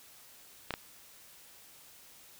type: clicks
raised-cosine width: 0.3 ms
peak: -17 dBFS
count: 2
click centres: 0.707 / 0.739 s
effects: white hiss -56 dBFS RMS until 2.39 s